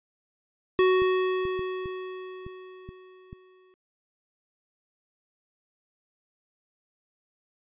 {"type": "tone with exponential decay", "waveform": "square", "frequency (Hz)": 371.5, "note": "F#4", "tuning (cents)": 7, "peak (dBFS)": -18, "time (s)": [0.79, 3.74], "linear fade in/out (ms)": 0, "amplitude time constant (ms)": 640}
{"type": "clicks", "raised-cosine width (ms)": 5, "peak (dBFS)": -28, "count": 7, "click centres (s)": [1.02, 1.453, 1.593, 1.858, 2.465, 2.89, 3.329]}
{"effects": ["resampled to 8000 Hz"]}